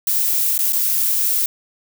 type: noise with dropouts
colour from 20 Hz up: violet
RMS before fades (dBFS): -18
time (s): 0.07-1.46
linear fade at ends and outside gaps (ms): 2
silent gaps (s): 0.579-0.589 / 0.724-0.731
effects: none